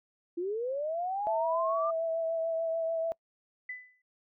sine linear sweep, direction up, 332.9 to 1211 Hz, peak -30 dBFS, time 0.37-1.91 s, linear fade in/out 10 ms
sine tone with vibrato, 656 Hz, E5, 9 cents flat, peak -28 dBFS, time 1.27-3.12 s, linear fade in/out 0 ms, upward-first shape triangle, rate 6.8 Hz, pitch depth 23 cents each way
sine tone with exponential decay, 2000 Hz, B6, 21 cents sharp, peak -34 dBFS, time 3.69-4.02 s, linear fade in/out 5 ms, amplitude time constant 70 ms
effects noise-tail reverb RT60 0.1 s tail -25 dB re dry

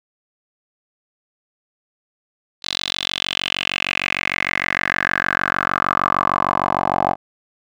10% pulse tone with band-pass filter sweep, 46.54 Hz, F#1, 11 cents sharp, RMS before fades -21 dBFS, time 2.62-7.16 s, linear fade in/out 50 ms, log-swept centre 4100 to 810 Hz, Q 4.7, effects none

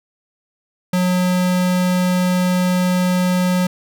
square tone, 181.4 Hz, F#3, 34 cents flat, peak -15 dBFS, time 0.93-3.67 s, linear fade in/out 5 ms, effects none

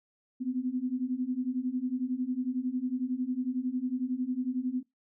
sine beating tone pair, 246.9 / 257.9 Hz, B3 / C4, 0 / -25 cents, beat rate 11 Hz, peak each -33 / -31 dBFS, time 0.4-4.83 s, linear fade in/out 20 ms, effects noise-tail reverb RT60 0.2 s tail -23 dB re dry

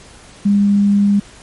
sine tone, 202.2 Hz, G#3, 46 cents flat, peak -9 dBFS, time 0.45-1.2 s, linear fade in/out 10 ms, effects pink hiss -41 dBFS RMS until 1.42 s + MP3 48 kbps

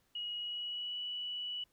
sine tone with pitch glide, 2899 to 2951 Hz, F#7 to F#7, -36 to -5 cents, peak -37 dBFS, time 0.15-1.64 s, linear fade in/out 5 ms, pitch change +31 cents, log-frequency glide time 0.37-0.99 s, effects pink hiss -74 dBFS RMS until 1.72 s

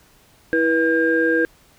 sine tone cluster, 327.4 / 485.5 / 1607 Hz, E4 / B4 / G6, -12 / -30 / +43 cents, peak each -19 dBFS, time 0.53-1.45 s, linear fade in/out 0 ms, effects tanh soft clip ceiling -5 dBFS + pink hiss -54 dBFS RMS until 1.78 s

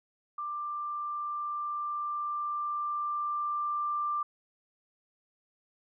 sine tone with level ramp, 1184 Hz, D6, 14 cents sharp, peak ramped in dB -33 to -28 dBFS, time 0.38-4.23 s, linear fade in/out 5 ms, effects none

